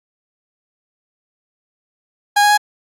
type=tone with pitch steps; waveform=30% pulse; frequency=820 / 828 / 833 Hz; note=G#5 / G#5 / G#5; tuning=-22 / -5 / +5 cents; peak=-7 dBFS; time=2.36-2.576 s; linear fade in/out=10 ms; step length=72 ms; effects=low-pass 12000 Hz 12 dB/octave + AAC 64 kbps